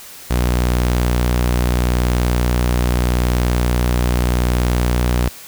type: tone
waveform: sawtooth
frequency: 60.8 Hz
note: B1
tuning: 26 cents flat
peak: -10 dBFS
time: 0.3-5.29 s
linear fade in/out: 10 ms
effects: white hiss -37 dBFS RMS until 5.47 s